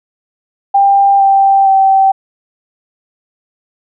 sine tone with pitch steps, 794 / 784 / 774.1 Hz, G5 / G5 / G5, +22 / 0 / -22 cents, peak -5 dBFS, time 0.74-2.12 s, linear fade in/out 10 ms, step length 460 ms, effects none

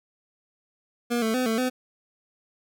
25% pulse tone with pitch steps, 238.8 / 222 / 254 / 223.4 / 254.1 Hz, A#3 / A3 / B3 / A3 / B3, +42 / +16 / +49 / +27 / +49 cents, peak -19 dBFS, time 1.1-1.7 s, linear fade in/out 20 ms, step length 120 ms, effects none

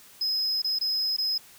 triangle tone with dropouts, 5090 Hz, D#8, 39 cents sharp, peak -23 dBFS, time 0.21-1.38 s, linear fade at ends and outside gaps 5 ms, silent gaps 0.62-0.644 / 0.788-0.811 / 1.166-1.183 s, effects white hiss -52 dBFS RMS until 1.58 s

